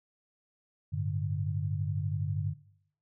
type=chord; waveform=sine; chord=G suspended second; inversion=none; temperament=just; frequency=98 / 110.25 / 147 Hz; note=G2 / A2 / D3; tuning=0 / +4 / +2 cents; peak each=-32 / -37 / -33 dBFS; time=0.92-2.54 s; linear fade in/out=20 ms; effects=noise-tail reverb RT60 0.7 s tail -19 dB re dry